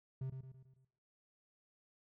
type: tone with echo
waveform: triangle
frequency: 131.7 Hz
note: C3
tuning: 12 cents sharp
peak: -36 dBFS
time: 0.21-0.3 s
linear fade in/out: 5 ms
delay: 110 ms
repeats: 5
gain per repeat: -6 dB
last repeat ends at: 0.85 s
effects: noise-tail reverb RT60 0.8 s tail -21 dB re dry